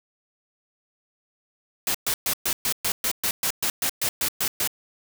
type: noise bursts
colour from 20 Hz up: white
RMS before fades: -24 dBFS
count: 15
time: 1.87-4.675 s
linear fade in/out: 2 ms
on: 75 ms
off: 120 ms
effects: none